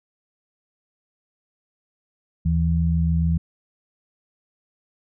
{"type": "tone pair together", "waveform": "sine", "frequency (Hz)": [77.78, 164.81], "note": ["D#2", "E3"], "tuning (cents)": [0, 0], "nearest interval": "octave + minor second", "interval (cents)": 1300, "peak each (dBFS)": -20, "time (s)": [2.45, 3.38], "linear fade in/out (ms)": 10, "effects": []}